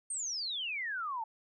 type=exponential sweep; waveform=sine; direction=down; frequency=8870 to 859 Hz; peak=-34 dBFS; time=0.1-1.24 s; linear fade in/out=5 ms; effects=none